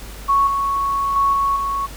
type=tone with level steps; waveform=sine; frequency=1108.7 Hz; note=C#6; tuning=in tune; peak=-12 / -17 / -13 / -15 / -19 dBFS; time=0.28-1.87 s; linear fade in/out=20 ms; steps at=0.47 / 1.16 / 1.33 / 1.56 s; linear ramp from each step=2 ms; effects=added 50 Hz sine -34 dBFS peak until 1.96 s + pink hiss -38 dBFS RMS until 1.96 s

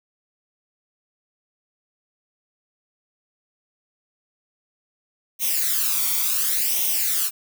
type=noise with flanger; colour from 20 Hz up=blue; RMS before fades=-22 dBFS; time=5.39-7.31 s; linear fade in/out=50 ms; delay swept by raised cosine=0.33 to 0.89 ms; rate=0.7 Hz; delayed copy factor=+0.75; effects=none

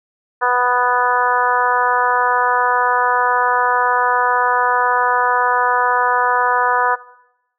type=harmonic tone; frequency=247.1 Hz; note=B3; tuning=1 cent sharp; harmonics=2 / 3 / 4 / 5 / 6 / 7; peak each=-22 / -21 / -17 / -20 / -20 / -23 dBFS; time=0.41-6.96 s; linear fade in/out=20 ms; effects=noise-tail reverb RT60 0.9 s tail -19 dB re dry

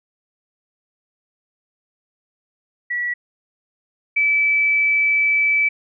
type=tone pair in turn; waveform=sine; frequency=1940 / 2307 Hz; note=B6 / D7; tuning=-31 / -31 cents; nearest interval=minor third; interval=300 cents; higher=second; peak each=-20 / -14 dBFS; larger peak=second; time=2.9-3.14 / 4.16-5.69 s; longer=second; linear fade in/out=10 ms; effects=none

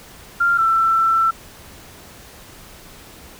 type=tone pair in turn; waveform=sine; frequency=1390 / 1336.6 Hz; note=F6 / E6; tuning=-9 / +24 cents; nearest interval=minor second; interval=67 cents; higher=first; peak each=-13 dBFS; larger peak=neither; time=0.4-0.58 / 0.58-1.31 s; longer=second; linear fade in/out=10 ms; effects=pink hiss -42 dBFS RMS until 3.39 s

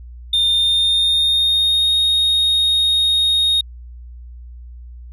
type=tone with pitch glide; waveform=sine; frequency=3626 to 3724 Hz; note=A#7 to A#7; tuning=-49 to -2 cents; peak=-10 dBFS; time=0.33-3.61 s; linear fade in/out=5 ms; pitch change=+47 cents; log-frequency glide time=0.5-1.95 s; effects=tanh soft clip ceiling -12 dBFS + added 60 Hz sine -33 dBFS peak until 5.12 s

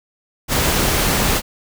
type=noise; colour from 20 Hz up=pink; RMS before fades=-17 dBFS; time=0.48-1.42 s; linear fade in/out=50 ms; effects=none

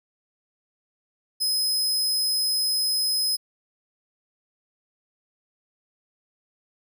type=tone; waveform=sawtooth; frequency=5080 Hz; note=D#8; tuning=35 cents sharp; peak=-19 dBFS; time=1.4-3.37 s; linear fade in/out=20 ms; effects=none

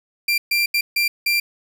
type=tone bursts at uneven times; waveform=30% pulse; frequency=2371 Hz; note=D7; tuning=16 cents sharp; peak=-14 dBFS; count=5; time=0.28-0.38 / 0.51-0.66 / 0.74-0.81 / 0.96-1.08 / 1.26-1.4 s; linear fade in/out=5 ms; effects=none

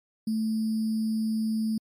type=tone with sample-and-hold; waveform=sine; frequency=220 Hz; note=A3; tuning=in tune; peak=-24 dBFS; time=0.27-1.78 s; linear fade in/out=5 ms; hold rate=4900 Hz; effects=MP3 64 kbps

